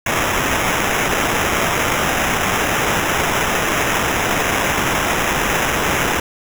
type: noise with sample-and-hold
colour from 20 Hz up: violet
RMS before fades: -18 dBFS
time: 0.06-6.2 s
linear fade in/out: 5 ms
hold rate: 4410 Hz
effects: none